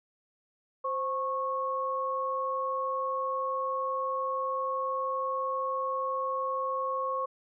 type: tone pair together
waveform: sine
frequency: 523.3 / 1097.4 Hz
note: C5 / C#6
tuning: 0 / -18 cents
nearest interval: octave + minor second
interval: 1282 cents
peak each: -33 / -30 dBFS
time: 0.84-7.26 s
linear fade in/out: 10 ms
effects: none